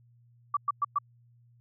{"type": "tone bursts", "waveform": "sine", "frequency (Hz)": 1157, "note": "D6", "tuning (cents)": -26, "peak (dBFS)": -23, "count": 4, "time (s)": [0.54, 0.986], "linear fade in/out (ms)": 5, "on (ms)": 29, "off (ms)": 110, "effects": ["added 119 Hz sine -58 dBFS peak until 1.6 s"]}